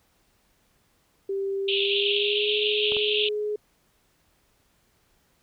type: tone with pitch glide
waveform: sine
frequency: 392 to 420.1 Hz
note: G4 to G#4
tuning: 0 to +20 cents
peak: -25 dBFS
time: 1.29-3.56 s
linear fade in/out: 5 ms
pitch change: +120 cents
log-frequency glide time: 1.64-2.54 s
type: band-pass noise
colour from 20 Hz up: pink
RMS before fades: -26 dBFS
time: 1.68-3.29 s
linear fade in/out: 5 ms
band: 2600 to 3700 Hz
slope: 96 dB/octave
type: clicks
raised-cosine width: 1 ms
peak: -22 dBFS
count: 2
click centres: 2.921 / 2.967 s
effects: pink hiss -66 dBFS RMS until 5.42 s